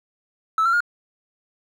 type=tone with pitch steps; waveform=triangle; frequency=1308 / 1364.3 / 1423.1 Hz; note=E6 / F6 / F6; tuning=-14 / -41 / +32 cents; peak=-13 dBFS; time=0.58-0.805 s; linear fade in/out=2 ms; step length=75 ms; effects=tanh soft clip ceiling -12 dBFS